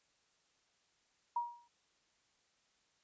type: tone with exponential decay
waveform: sine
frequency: 952 Hz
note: A#5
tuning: 36 cents sharp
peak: -30 dBFS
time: 1.36-1.68 s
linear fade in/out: 5 ms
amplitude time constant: 69 ms
effects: white hiss -75 dBFS RMS until 3.03 s + resampled to 16000 Hz